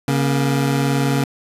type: tone pair together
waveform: 25% pulse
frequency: 138.59 / 237.1 Hz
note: C#3 / A#3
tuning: 0 / +30 cents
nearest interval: major sixth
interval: 930 cents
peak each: -13 / -19 dBFS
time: 0.08-1.24 s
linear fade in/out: 2 ms
effects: resampled to 32000 Hz